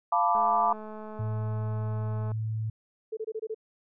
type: chord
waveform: sine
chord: B half-diminished seventh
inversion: second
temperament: equal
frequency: 698.5 / 880 / 987.8 / 1174.7 Hz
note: F5 / A5 / B5 / D6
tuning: 0 / 0 / 0 / 0 cents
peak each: -27 dBFS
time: 0.12-0.73 s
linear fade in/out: 5 ms
type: click train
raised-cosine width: 1 ms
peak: -29 dBFS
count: 424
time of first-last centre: 0.35-2.317 s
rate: 215 Hz
type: tone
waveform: sine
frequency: 110 Hz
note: A2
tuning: in tune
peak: -28 dBFS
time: 1.19-2.7 s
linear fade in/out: 5 ms
type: tone bursts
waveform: sine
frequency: 439.3 Hz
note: A4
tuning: 3 cents flat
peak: -30 dBFS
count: 6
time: 3.12-3.546 s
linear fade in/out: 10 ms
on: 51 ms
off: 24 ms
effects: none